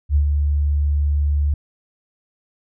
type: tone with ADSR envelope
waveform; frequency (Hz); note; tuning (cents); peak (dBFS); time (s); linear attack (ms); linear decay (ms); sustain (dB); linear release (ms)
sine; 72.8; D2; -15; -11; 0.09-1.54; 64; 89; -4; 3
effects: none